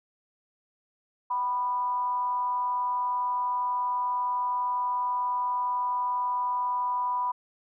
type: tone with frequency modulation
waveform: sine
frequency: 987.8 Hz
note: B5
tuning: in tune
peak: -25 dBFS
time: 1.3-7.32 s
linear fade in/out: 10 ms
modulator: 227 Hz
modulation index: 0.3
effects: none